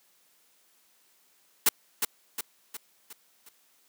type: noise with echo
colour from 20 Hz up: white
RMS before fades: -20 dBFS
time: 1.66-1.69 s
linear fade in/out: 5 ms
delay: 360 ms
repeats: 5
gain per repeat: -6 dB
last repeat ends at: 3.49 s
effects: white hiss -65 dBFS RMS until 3.88 s + high-pass 200 Hz 12 dB/octave